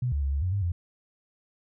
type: tone with pitch steps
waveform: sine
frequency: 124.3 / 71.8 / 68.9 / 70.4 / 91 / 100.2 / 86.8 Hz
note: B2 / D2 / C#2 / C#2 / F#2 / G2 / F2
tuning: +12 / -39 / -10 / +27 / -28 / +38 / -10 cents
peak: -24 dBFS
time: 0.02-0.72 s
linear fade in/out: 5 ms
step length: 100 ms
effects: none